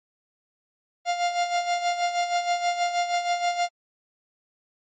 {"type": "tone with tremolo", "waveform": "45% pulse", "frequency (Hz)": 701, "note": "F5", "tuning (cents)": 6, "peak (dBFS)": -20, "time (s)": [1.05, 3.69], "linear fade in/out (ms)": 50, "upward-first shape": "sine", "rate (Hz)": 6.3, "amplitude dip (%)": 65, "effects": ["MP3 32 kbps"]}